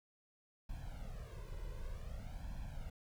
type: noise with flanger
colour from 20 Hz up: brown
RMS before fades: -45 dBFS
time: 0.69-2.9 s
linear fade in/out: 5 ms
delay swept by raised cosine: 1.2 to 2.03 ms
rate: 0.54 Hz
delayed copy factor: +1
effects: none